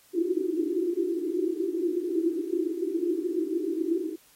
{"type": "band-pass noise", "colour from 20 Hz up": "pink", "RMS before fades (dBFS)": -28, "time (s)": [0.13, 4.16], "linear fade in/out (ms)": 20, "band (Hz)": [320, 370], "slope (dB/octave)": 96, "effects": ["white hiss -59 dBFS RMS until 4.35 s", "AAC 48 kbps"]}